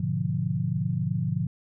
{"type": "chord", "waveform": "sine", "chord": "G# diminished seventh", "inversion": "none", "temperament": "equal", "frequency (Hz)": [103.83, 123.47, 146.83, 174.61], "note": ["G#2", "B2", "D3", "F3"], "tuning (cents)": [0, 0, 0, 0], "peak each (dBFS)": [-32, -30, -29, -29], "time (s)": [0, 1.47], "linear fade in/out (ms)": 5, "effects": []}